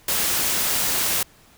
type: noise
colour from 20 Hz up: white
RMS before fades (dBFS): -22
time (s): 0.08-1.23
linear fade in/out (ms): 5
effects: pink hiss -53 dBFS RMS until 1.57 s